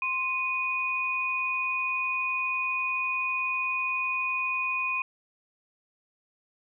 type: tone pair together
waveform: sine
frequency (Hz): 1046.5 / 2478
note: C6 / D#7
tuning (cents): 0 / -8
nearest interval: octave + minor third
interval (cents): 1492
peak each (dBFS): -32 / -27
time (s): 0.02-5.02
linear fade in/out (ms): 2
effects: none